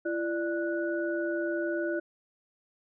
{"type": "tone cluster", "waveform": "sine", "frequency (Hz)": [338.7, 592, 1473], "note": ["E4", "D5", "F#6"], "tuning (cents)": [47, 14, -8], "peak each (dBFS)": [-30, -33, -36], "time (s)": [0.05, 2], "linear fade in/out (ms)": 10, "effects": []}